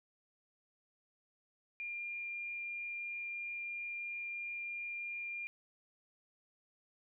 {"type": "tone", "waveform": "sine", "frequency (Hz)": 2401, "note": "D7", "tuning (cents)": 38, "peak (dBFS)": -39, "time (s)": [1.8, 5.47], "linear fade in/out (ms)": 0, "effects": []}